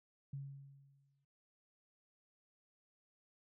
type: tone with exponential decay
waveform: sine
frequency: 138.59 Hz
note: C#3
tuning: in tune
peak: -40 dBFS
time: 0.33-1.25 s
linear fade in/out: 5 ms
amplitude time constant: 200 ms
effects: none